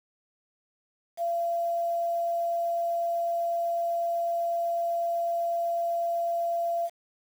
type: tone with quantisation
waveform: sine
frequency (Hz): 682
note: F5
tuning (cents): -41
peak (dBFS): -25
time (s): 1.17-6.9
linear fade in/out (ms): 50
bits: 8
effects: none